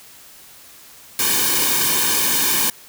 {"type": "noise with comb filter", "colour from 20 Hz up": "white", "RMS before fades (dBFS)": -18, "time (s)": [1.19, 2.7], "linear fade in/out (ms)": 2, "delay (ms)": 1.5, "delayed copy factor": -1, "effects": ["white hiss -44 dBFS RMS until 2.88 s"]}